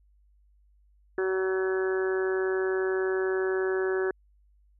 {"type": "harmonic tone", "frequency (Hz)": 188.7, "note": "F#3", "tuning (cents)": 34, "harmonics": [2, 3, 4, 5, 6, 7, 8, 9], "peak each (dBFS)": [-25, -40, -42, -44, -44, -43, -38, -37], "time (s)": [1.18, 4.11], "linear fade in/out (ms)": 2, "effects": ["added 50 Hz sine -59 dBFS peak until 4.79 s"]}